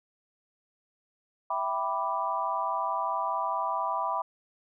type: chord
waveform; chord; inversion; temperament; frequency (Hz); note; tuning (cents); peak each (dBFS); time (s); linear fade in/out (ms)
sine; E minor seventh; none; equal; 659.3 / 784 / 987.8 / 1174.7; E5 / G5 / B5 / D6; 0 / 0 / 0 / 0; -35 / -34 / -30 / -33; 1.5-4.22; 5
effects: none

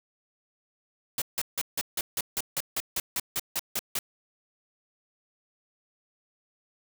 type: noise bursts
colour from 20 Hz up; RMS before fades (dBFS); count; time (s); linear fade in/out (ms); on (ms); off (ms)
white; -29; 15; 1.18-3.99; 2; 38; 160
effects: none

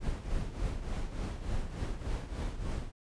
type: noise with tremolo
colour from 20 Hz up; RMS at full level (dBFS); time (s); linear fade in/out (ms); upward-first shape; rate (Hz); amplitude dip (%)
brown; -32; 0-2.92; 50; triangle; 3.4; 70
effects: resampled to 22050 Hz

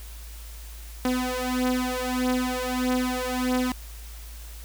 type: beating tone pair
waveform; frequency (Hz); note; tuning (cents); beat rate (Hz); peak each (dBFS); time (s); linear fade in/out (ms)
sawtooth; 251.7 / 253.3; B3 / B3; +33 / +44; 1.6; -23; 1.05-3.72; 2
effects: added 55 Hz sine -38 dBFS peak until 4.64 s + white hiss -47 dBFS RMS until 4.64 s

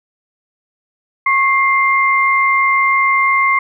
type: tone pair together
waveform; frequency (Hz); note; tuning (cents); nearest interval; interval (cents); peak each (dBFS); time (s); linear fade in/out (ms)
sine; 1093.1 / 2099; C#6 / C7; -25 / +5; major seventh; 1130; -13; 1.26-3.59; 5
effects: none

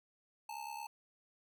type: ring-modulated tone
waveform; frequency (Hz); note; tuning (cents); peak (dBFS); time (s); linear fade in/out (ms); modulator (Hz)
square; 875; A5; -10; -40; 0.49-0.87; 2; 34.5
effects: none

